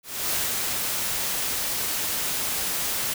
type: noise with ADSR envelope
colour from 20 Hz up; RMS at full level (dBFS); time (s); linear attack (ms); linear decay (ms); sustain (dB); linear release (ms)
white; -25; 0.03-3.14; 280; 210; -2; 9
effects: none